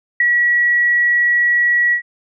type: tone with ADSR envelope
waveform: sine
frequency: 1927 Hz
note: B6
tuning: 43 cents flat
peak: -8 dBFS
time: 0.2-2.02 s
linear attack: 5 ms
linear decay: 8 ms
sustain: -3 dB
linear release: 91 ms
effects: none